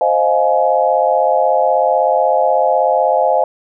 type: chord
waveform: sine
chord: F minor seventh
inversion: second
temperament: equal with one note detuned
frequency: 523.3 / 622.3 / 698.5 / 843.7 Hz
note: C5 / Eb5 / F5 / Ab5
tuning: 0 / 0 / 0 / +27 cents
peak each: -16 dBFS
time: 0.01-3.44 s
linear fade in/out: 2 ms
effects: none